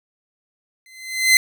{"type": "tone with exponential growth", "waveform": "sawtooth", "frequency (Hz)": 2058, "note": "C7", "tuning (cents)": -29, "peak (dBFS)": -4, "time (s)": [0.86, 1.37], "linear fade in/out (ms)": 1, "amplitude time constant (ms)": 110, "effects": []}